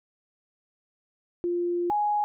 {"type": "tone pair in turn", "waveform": "sine", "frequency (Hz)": [349.2, 832.9], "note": ["F4", "G#5"], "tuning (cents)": [0, 5], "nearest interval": "octave + minor third", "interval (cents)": 1505, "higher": "second", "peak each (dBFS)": [-24, -22], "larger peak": "second", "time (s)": [[1.44, 1.9], [1.9, 2.24]], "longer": "first", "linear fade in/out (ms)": 0, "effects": []}